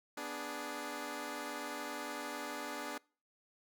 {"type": "chord", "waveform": "10% pulse", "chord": "G# diminished", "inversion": "first", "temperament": "equal", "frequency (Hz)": [246.9, 293.7, 415.3], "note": ["B3", "D4", "G#4"], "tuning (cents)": [0, 0, 0], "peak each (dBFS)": [-38, -34, -38], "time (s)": [0.17, 2.98], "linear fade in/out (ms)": 5, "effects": ["noise-tail reverb RT60 0.4 s tail -25 dB re dry"]}